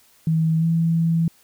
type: tone with pitch glide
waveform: sine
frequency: 160.9 to 165.23 Hz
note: E3 to E3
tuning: -42 to +4 cents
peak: -16 dBFS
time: 0.27-1.28 s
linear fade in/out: 2 ms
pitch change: +46 cents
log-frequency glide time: 0.59-0.65 s
effects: white hiss -56 dBFS RMS until 1.43 s